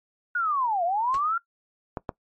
sine linear two-way sweep, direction down then up, 1473 to 665 to 1395 Hz, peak -22 dBFS, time 0.35-1.38 s, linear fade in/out 5 ms, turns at 0.84 s
pink noise with exponential decay, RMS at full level -33 dBFS, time 1.14-1.22 s, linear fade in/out 2 ms, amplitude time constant 16 ms
clicks, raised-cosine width 1 ms, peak -15 dBFS, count 2, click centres 1.972 / 2.092 s
effects noise-tail reverb RT60 0.1 s tail -20 dB re dry + MP3 32 kbps

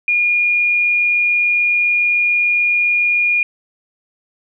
sine tone, 2429 Hz, D#7, 42 cents flat, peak -12 dBFS, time 0.08-3.43 s, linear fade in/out 2 ms, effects none

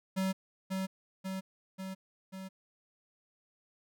square tone with echo, 190 Hz, F#3, 46 cents sharp, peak -30 dBFS, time 0.16-0.33 s, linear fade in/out 20 ms, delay 540 ms, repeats 4, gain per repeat -3 dB, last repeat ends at 2.49 s, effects none

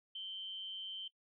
sine tone with amplitude modulation, 3100 Hz, G7, 20 cents flat, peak -39 dBFS, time 0.15-1.08 s, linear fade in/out 5 ms, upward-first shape sine, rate 192 Hz, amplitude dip 45%, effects noise-tail reverb RT60 0.1 s tail -19 dB re dry

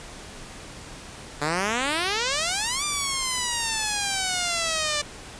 5% pulse exponential two-way sweep, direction up then down, 142.1 to 1194 to 584 Hz, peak -12 dBFS, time 1.41-5.02 s, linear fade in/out 10 ms, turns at 2.84 s, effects pink hiss -41 dBFS RMS until 5.39 s + resampled to 22050 Hz

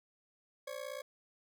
40% pulse ring-modulated tone, 553 Hz, C#5, 4 cents flat, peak -37 dBFS, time 0.67-1.02 s, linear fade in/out 5 ms, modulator 29.1 Hz, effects none

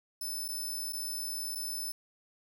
10% pulse tone with dropouts, 5274 Hz, E8, in tune, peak -29 dBFS, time 0.21-1.92 s, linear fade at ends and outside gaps 5 ms, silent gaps 0.481-0.486 / 0.925-0.931 / 1.551-1.555 s, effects 11-bit

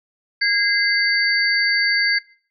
sine tone cluster, 1633 / 2072 / 4590 Hz, G#6 / C7 / D8, -30 / -17 / -40 cents, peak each -20 dBFS, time 0.41-2.19 s, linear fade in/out 10 ms, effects noise-tail reverb RT60 0.5 s tail -22 dB re dry

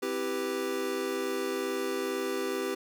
square chord, C major seventh, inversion none, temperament equal, 261.6 / 329.6 / 392 / 493.9 Hz, C4 / E4 / G4 / B4, 0 / 0 / 0 / 0 cents, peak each -39 / -39 / -33 / -37 dBFS, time 0.02-2.75 s, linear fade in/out 10 ms, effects none

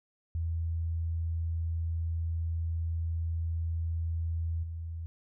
sine tone with level steps, 82.6 Hz, E2, 4 cents sharp, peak -29 / -35 dBFS, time 0.35-5.06 s, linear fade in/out 0 ms, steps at 4.63 s, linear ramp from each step 5 ms, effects none

